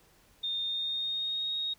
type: tone with pitch glide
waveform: sine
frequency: 3646 to 3749 Hz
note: A#7 to A#7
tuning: -39 to +9 cents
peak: -30 dBFS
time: 0.43-1.74 s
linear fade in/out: 10 ms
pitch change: +48 cents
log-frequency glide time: 0.63-1.52 s
effects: pink hiss -63 dBFS RMS until 1.78 s